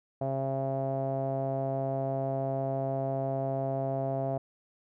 sawtooth tone with low-pass filter, 134.7 Hz, C#3, 49 cents flat, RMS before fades -31 dBFS, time 0.21-4.38 s, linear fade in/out 5 ms, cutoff 670 Hz, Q 6.4, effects none

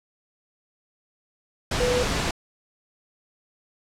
sine tone in noise, 493.9 Hz, B4, in tune, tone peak -21 dBFS, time 1.8-2.03 s, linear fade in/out 5 ms, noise pink, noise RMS -25 dBFS, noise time 1.71-2.31 s, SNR +1 dB, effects low-pass 7000 Hz 12 dB/octave

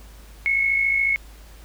sine tone pair together, 2185 / 2239 Hz, C#7 / C#7, -26 / +17 cents, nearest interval unison, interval 43 cents, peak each -18 / -27 dBFS, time 0.46-1.16 s, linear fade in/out 0 ms, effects added 52 Hz sine -42 dBFS peak until 1.64 s + pink hiss -50 dBFS RMS until 1.64 s

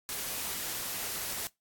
white noise, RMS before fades -36 dBFS, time 0.09-1.47 s, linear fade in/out 0 ms, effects noise-tail reverb RT60 0.2 s tail -23 dB re dry + AAC 64 kbps

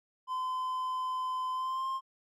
triangle tone with pitch glide, 1024 to 1058.9 Hz, C6 to C6, -38 to +20 cents, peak -29 dBFS, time 0.27-2.01 s, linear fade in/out 50 ms, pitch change +58 cents, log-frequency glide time 1.52-1.88 s, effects MP3 64 kbps

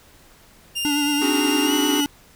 sawtooth tone with pitch glide, 2801 to 2942 Hz, F7 to F#7, +4 to -11 cents, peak -20 dBFS, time 0.75-2.06 s, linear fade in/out 20 ms, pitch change +85 cents, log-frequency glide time 1.65-1.72 s
square tone with vibrato, 290.9 Hz, D4, 16 cents flat, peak -21 dBFS, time 0.85-2.06 s, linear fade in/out 0 ms, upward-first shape sine, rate 9.1 Hz, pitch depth 33 cents each way
square chord, Ab dominant seventh, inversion first, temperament equal, 261.6 / 311.1 / 370 / 415.3 Hz, C4 / Eb4 / Gb4 / Ab4, 0 / 0 / 0 / 0 cents, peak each -29 dBFS, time 1.21-2.01 s, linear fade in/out 10 ms
effects pink hiss -51 dBFS RMS until 2.35 s

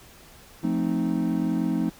triangle chord, F dominant seventh, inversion none, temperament equal, 174.61 / 220 / 261.6 / 311.1 Hz, F3 / A3 / C4 / Eb4, 0 / 0 / 0 / 0 cents, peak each -26 dBFS, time 0.63-1.9 s, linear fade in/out 10 ms, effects pink hiss -50 dBFS RMS until 1.99 s

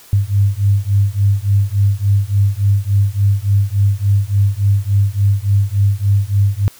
sine beating tone pair, 98.5 / 102 Hz, G2 / G#2, +9 / -31 cents, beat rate 3.5 Hz, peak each -14 dBFS, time 0.13-6.68 s, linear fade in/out 0 ms, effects white hiss -43 dBFS RMS until 6.79 s

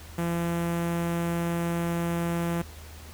sawtooth tone with notch filter, 170 Hz, F3, 46 cents flat, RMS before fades -28 dBFS, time 0.18-2.62 s, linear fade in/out 5 ms, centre 4500 Hz, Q 0.87, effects added 78 Hz sine -43 dBFS peak until 3.13 s + pink hiss -48 dBFS RMS until 3.13 s

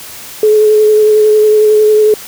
sine tone with vibrato, 427.3 Hz, G#4, 49 cents sharp, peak -4 dBFS, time 0.43-2.14 s, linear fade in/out 2 ms, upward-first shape sine, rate 11 Hz, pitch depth 17 cents each way, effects white hiss -29 dBFS RMS until 2.27 s

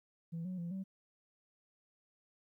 sine tone with pitch steps, 166.3 / 184.1 / 171.2 / 191.2 Hz, E3 / F#3 / F3 / G3, +16 / -8 / -34 / -43 cents, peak -36 dBFS, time 0.32-0.84 s, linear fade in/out 20 ms, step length 130 ms, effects tanh soft clip ceiling -36 dBFS + 13-bit

